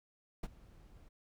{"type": "noise with ADSR envelope", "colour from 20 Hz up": "brown", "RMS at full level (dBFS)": -36, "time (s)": [0.43, 1.09], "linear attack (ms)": 7, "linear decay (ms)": 34, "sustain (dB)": -22, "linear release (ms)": 11, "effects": []}